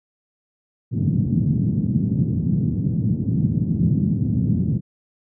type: band-pass noise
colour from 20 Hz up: pink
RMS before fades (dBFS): -20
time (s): 0.91-4.81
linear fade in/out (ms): 50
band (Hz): 110 to 220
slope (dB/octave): 24
effects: none